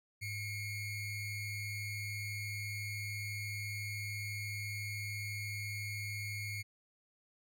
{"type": "ring-modulated tone", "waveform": "square", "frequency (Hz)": 1133, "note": "C#6", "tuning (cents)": 37, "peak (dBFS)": -36, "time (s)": [0.21, 6.63], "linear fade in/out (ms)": 20, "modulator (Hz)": 1030, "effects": []}